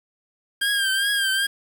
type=tone with vibrato; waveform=25% pulse; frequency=1600 Hz; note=G6; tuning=35 cents sharp; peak=-16 dBFS; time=0.61-1.47 s; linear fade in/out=10 ms; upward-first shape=triangle; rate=2.5 Hz; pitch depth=69 cents each way; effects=7-bit